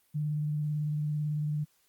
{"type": "tone with vibrato", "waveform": "sine", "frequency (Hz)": 150, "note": "D3", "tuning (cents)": 37, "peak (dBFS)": -28, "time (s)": [0.14, 1.65], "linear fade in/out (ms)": 20, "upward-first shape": "sine", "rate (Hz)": 18, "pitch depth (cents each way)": 22, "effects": ["white hiss -69 dBFS RMS until 1.88 s", "Opus 32 kbps"]}